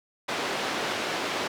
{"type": "band-pass noise", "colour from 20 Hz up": "pink", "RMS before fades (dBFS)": -30, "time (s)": [0.28, 1.48], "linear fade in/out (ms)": 10, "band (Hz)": [330, 4300], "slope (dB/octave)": 12, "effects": []}